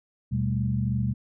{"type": "tone cluster", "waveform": "sine", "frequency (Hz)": [77.3, 123, 196.5, 219.5], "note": ["D#2", "B2", "G3", "A3"], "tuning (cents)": [-11, -7, 4, -4], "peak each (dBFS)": [-33, -25, -29, -34], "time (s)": [0.31, 1.14], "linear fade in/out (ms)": 20, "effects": []}